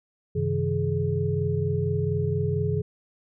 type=tone cluster; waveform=sine; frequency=96 / 134.4 / 158.7 / 420.4 Hz; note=G2 / C3 / D#3 / G#4; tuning=-36 / +47 / +35 / +21 cents; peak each=-28 dBFS; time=0.35-2.82 s; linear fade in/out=10 ms; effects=none